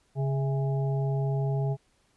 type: harmonic tone with a mistuned harmonic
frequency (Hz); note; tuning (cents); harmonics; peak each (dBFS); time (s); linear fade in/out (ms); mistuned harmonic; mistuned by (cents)
137.5; C#3; -14; 1 / 3 / 5 / 6; -25 / -35 / -39 / -41; 0.15-1.77; 50; 5; -73
effects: pink hiss -68 dBFS RMS until 2.16 s + resampled to 24000 Hz